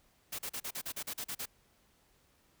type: noise bursts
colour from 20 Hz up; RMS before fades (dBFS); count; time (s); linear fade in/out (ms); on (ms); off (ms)
white; -39; 11; 0.32-1.458; 10; 68; 39
effects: pink hiss -69 dBFS RMS until 2.6 s